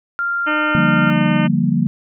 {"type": "tone", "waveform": "sine", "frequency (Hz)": 1392, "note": "F6", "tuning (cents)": -6, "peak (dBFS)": -17, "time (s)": [0.19, 1.1], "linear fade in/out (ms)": 0}
{"type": "harmonic tone", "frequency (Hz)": 303.5, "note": "D#4", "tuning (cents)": -43, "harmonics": [1, 2, 3, 4, 5, 6, 7, 8, 9, 10], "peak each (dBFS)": [-22, -25, -27, -28, -29, -30, -30, -31, -32, -32], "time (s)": [0.46, 1.48], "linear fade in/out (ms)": 20}
{"type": "chord", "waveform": "sine", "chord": "G minor seventh", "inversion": "second", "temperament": "equal", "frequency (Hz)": [146.83, 174.61, 196, 233.1], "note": ["D3", "F3", "G3", "Bb3"], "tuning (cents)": [0, 0, 0, 0], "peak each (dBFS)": [-20, -18, -20, -18], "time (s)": [0.75, 1.87], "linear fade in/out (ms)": 0}
{"effects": []}